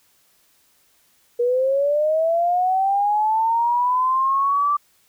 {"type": "linear sweep", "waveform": "sine", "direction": "up", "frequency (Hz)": [474.6, 1174.7], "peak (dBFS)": -16, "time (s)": [1.39, 4.77], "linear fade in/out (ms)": 10, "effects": ["white hiss -60 dBFS RMS until 5.08 s"]}